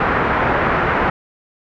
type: low-pass noise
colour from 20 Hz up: white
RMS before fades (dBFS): -17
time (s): 0-1.1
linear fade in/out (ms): 5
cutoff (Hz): 1700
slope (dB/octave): 24
effects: none